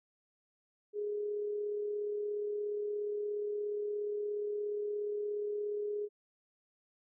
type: tone with amplitude modulation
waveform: sine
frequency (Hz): 415.3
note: G#4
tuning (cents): 0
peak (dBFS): -32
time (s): 0.93-6.09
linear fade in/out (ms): 50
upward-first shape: sine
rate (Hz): 37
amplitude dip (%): 30
effects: none